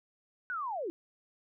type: linear sweep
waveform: sine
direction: down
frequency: 1518 to 311.1 Hz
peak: -33 dBFS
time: 0.5-0.9 s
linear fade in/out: 0 ms
effects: none